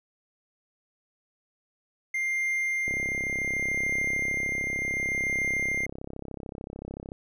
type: tone with tremolo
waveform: triangle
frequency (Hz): 2100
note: C7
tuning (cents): +6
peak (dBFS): -23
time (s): 2.14-5.86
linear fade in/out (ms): 5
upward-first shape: triangle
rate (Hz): 0.68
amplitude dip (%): 30
type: click train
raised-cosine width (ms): 2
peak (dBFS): -24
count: 143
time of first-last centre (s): 2.88-7.119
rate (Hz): 33.5
effects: none